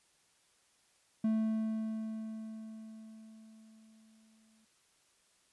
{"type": "tone with exponential decay", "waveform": "triangle", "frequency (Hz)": 220, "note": "A3", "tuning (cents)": 0, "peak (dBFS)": -25, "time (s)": [1.24, 4.65], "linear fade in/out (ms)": 5, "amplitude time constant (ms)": 740, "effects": ["white hiss -70 dBFS RMS until 5.52 s", "resampled to 24000 Hz"]}